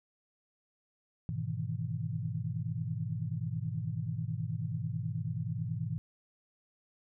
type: chord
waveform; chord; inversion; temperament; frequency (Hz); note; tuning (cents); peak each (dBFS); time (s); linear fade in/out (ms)
sine; E major seventh; first; equal; 103.83 / 123.47 / 155.56 / 164.81; G#2 / B2 / D#3 / E3; 0 / 0 / 0 / 0; -38 / -37 / -39 / -39; 1.29-5.98; 0
effects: none